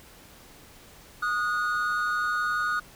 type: tone pair together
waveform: triangle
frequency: 1235 / 1453.6 Hz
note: D#6 / F#6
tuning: -13 / -31 cents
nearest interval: minor third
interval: 282 cents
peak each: -26 / -25 dBFS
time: 1.22-2.8 s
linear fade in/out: 10 ms
effects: pink hiss -51 dBFS RMS until 2.95 s